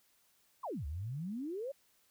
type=exponential two-way sweep; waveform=sine; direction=down then up; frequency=1174.7 to 67.2 to 578 Hz; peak=-37 dBFS; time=0.63-1.72 s; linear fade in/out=10 ms; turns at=0.86 s; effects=white hiss -71 dBFS RMS until 2.1 s